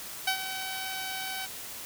10% pulse tone with ADSR envelope, 762 Hz, G5, 49 cents flat, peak -15 dBFS, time 0.27-1.47 s, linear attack 7 ms, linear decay 87 ms, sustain -11 dB, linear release 25 ms, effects white hiss -41 dBFS RMS until 1.85 s

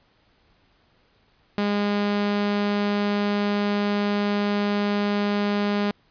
sawtooth tone, 204.7 Hz, G#3, 25 cents flat, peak -17 dBFS, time 1.58-5.91 s, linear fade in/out 0 ms, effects pink hiss -62 dBFS RMS until 6.1 s + resampled to 11025 Hz

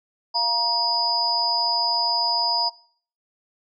sine tone cluster, 691 / 944 / 4797 / 5030 Hz, F5 / A#5 / D8 / D#8, -19 / +22 / +36 / +18 cents, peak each -30 / -23 / -24 / -24 dBFS, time 0.34-2.7 s, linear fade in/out 20 ms, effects noise-tail reverb RT60 0.5 s tail -20 dB re dry

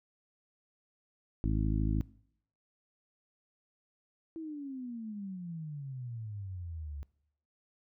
harmonic tone, 53.1 Hz, G#1, 39 cents sharp, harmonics 1 / 2 / 3 / 4 / 5 / 6, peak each -30 / -33 / -37 / -38 / -38 / -40 dBFS, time 1.44-2.01 s, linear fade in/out 0 ms
sine exponential sweep, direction down, 330.8 to 69.3 Hz, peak -38 dBFS, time 4.36-7.03 s, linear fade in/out 0 ms
effects noise-tail reverb RT60 0.7 s tail -22 dB re dry

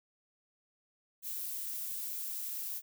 violet noise, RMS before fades -39 dBFS, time 1.22-2.82 s, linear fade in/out 50 ms, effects none

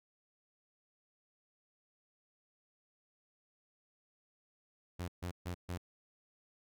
sawtooth tone bursts, 88.5 Hz, F2, 23 cents sharp, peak -34 dBFS, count 4, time 4.99-5.778 s, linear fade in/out 10 ms, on 92 ms, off 140 ms, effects none

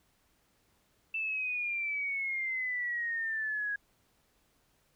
sine exponential sweep, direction down, 2660 to 1649 Hz, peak -31 dBFS, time 1.14-3.76 s, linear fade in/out 5 ms, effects pink hiss -71 dBFS RMS until 4.95 s

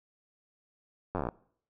slowing click train, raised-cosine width 1 ms, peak -18 dBFS, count 11, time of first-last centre 1.15-1.288 s, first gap 10 ms, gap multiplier 1.07, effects noise-tail reverb RT60 0.6 s tail -23 dB re dry

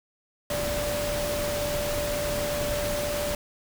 sine tone in noise, 586 Hz, D5, 4 cents flat, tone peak -28 dBFS, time 0.5-3.35 s, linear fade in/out 2 ms, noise pink, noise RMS -31 dBFS, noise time 0.5-3.35 s, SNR 0 dB, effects none

